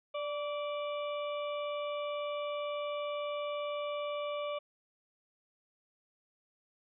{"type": "harmonic tone with a mistuned harmonic", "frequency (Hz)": 587.3, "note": "D5", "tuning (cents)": 0, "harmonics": [1, 2, 4, 5, 6], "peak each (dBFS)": [-35, -41, -47, -49, -51], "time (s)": [0.14, 4.59], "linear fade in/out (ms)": 10, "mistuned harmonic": 2, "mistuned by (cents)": -30, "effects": []}